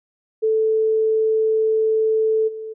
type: tone with level steps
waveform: sine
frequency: 439.4 Hz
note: A4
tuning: 2 cents flat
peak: -15 / -28 dBFS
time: 0.42-2.74 s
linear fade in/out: 20 ms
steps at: 2.47 s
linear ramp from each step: 20 ms
effects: none